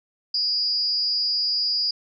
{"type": "tone with amplitude modulation", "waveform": "sine", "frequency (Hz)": 4891, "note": "D#8", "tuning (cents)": -31, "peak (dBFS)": -17, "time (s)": [0.34, 1.91], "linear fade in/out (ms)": 5, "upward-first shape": "sine", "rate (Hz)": 278, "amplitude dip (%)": 75, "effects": []}